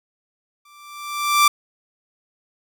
sawtooth tone with exponential growth, 1174.7 Hz, D6, in tune, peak -6 dBFS, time 0.65-1.48 s, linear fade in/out 5 ms, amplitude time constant 180 ms, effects none

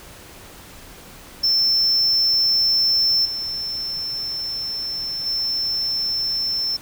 triangle tone with level steps, 5340 Hz, E8, 22 cents sharp, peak -14 / -23 / -19 dBFS, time 1.43-6.77 s, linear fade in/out 10 ms, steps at 3.25 / 5.26 s, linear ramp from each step 5 ms, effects pink hiss -42 dBFS RMS until 6.81 s

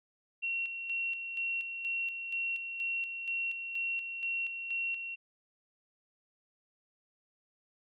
sine tone with tremolo, 2732 Hz, F7, 39 cents flat, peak -31 dBFS, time 0.42-5.16 s, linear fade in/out 20 ms, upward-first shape square, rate 2.1 Hz, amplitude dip 50%, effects none

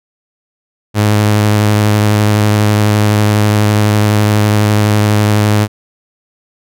sawtooth tone with vibrato, 105.2 Hz, G#2, 23 cents sharp, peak -4 dBFS, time 0.94-5.68 s, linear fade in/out 50 ms, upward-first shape triangle, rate 12 Hz, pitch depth 23 cents each way, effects none

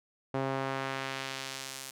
sawtooth tone with band-pass filter sweep, 134.3 Hz, C3, 46 cents sharp, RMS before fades -36 dBFS, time 0.34-1.91 s, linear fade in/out 5 ms, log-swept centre 600 to 9700 Hz, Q 0.72, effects none

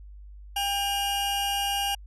40% pulse tone pair together, 798.9 / 2847 Hz, G5 / F7, +33 / +33 cents, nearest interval octave + minor seventh, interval 2200 cents, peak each -27 dBFS, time 0.56-1.95 s, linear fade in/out 5 ms, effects added 50 Hz sine -42 dBFS peak until 2.06 s + resampled to 32000 Hz

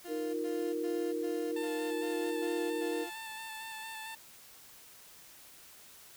30% pulse tone bursts, 349.2 Hz, F4, in tune, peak -40 dBFS, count 8, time 0.04-3.105 s, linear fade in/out 20 ms, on 300 ms, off 95 ms
sine chord, Eb suspended second, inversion none, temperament just, 311.1 / 350 / 466.7 Hz, Eb4 / F4 / Bb4, 0 / +4 / +2 cents, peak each -37 / -38 / -35 dBFS, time 0.07-3.07 s, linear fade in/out 50 ms
15% pulse tone with vibrato, 885 Hz, A5, 10 cents sharp, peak -35 dBFS, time 1.56-4.15 s, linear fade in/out 5 ms, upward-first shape square, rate 4.4 Hz, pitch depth 15 cents each way
effects white hiss -55 dBFS RMS until 6.16 s

